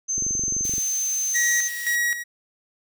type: tone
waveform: sine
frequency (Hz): 6250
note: G8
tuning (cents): -6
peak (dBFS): -22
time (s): 0.08-1.69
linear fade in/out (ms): 20
type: click train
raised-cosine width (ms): 3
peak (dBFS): -23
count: 15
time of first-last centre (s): 0.18-0.781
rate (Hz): 23.3
type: high-pass noise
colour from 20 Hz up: white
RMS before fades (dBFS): -37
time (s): 0.64-1.96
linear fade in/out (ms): 10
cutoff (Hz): 2600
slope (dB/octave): 12
type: tone with tremolo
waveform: 45% pulse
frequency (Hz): 1909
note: A#6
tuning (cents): +41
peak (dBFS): -20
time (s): 1.34-2.24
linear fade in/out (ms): 20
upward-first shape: square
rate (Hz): 1.9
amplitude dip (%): 65
effects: none